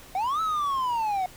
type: linear two-way sweep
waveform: triangle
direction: up then down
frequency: 723 to 1318.5 to 723 Hz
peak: -22 dBFS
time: 0.15-1.26 s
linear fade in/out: 2 ms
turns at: 0.41 s
effects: pink hiss -48 dBFS RMS until 1.36 s